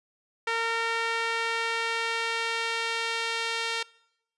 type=tone with band-pass filter sweep; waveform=sawtooth; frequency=458 Hz; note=A#4; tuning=31 cents flat; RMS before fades=-29 dBFS; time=0.47-3.83 s; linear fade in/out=5 ms; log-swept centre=1900 to 3200 Hz; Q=1.1; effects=noise-tail reverb RT60 0.8 s tail -23 dB re dry + resampled to 24000 Hz